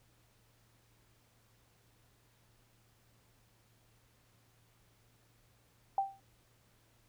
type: tone with exponential decay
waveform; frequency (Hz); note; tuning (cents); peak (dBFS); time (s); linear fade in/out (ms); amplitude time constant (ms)
sine; 783; G5; -2; -25; 5.98-6.2; 2; 47
effects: added 115 Hz sine -70 dBFS peak until 7.08 s + pink hiss -70 dBFS RMS until 7.08 s